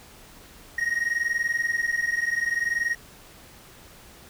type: tone pair together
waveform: triangle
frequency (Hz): 1864.7 / 1885.3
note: A#6 / A#6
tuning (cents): 0 / +19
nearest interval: unison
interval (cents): 19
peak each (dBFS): -25 / -24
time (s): 0.78-2.95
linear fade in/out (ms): 5
effects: pink hiss -49 dBFS RMS until 4.29 s